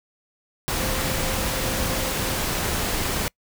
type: tone in noise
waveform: sine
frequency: 523.3 Hz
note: C5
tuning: in tune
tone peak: -34 dBFS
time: 0.79-2.4 s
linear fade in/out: 0 ms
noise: pink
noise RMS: -25 dBFS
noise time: 0.68-3.28 s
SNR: -12 dB
effects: noise-tail reverb RT60 0.1 s tail -26 dB re dry